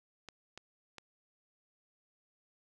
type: clicks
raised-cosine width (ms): 0.2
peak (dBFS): -29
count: 3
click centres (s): 0.287 / 0.576 / 0.983
effects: none